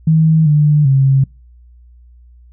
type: tone with pitch steps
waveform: sine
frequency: 159.1 / 149.2 / 135.3 Hz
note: D#3 / D3 / C#3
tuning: +39 / +28 / -42 cents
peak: -7 dBFS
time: 0.07-1.24 s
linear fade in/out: 5 ms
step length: 390 ms
effects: noise-tail reverb RT60 0.3 s tail -26 dB re dry + added 60 Hz sine -40 dBFS peak until 2.52 s